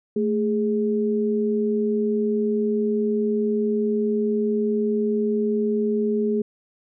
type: tone pair together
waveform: sine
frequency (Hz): 220 / 415.3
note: A3 / G#4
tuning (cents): 0 / 0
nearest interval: major seventh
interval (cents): 1100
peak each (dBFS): -22 / -22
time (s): 0.16-6.42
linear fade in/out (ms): 5
effects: none